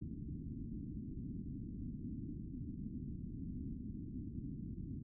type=low-pass noise; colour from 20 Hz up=white; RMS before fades=-45 dBFS; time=0.01-5.03 s; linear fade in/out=10 ms; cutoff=290 Hz; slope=48 dB/octave; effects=none